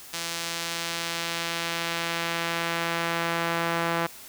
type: tone with band-pass filter sweep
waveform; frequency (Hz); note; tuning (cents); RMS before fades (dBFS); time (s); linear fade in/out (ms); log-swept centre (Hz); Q
sawtooth; 168.1; E3; +34; -29; 0.13-4.07; 10; 5700 to 1300; 0.75
effects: white hiss -45 dBFS RMS until 4.28 s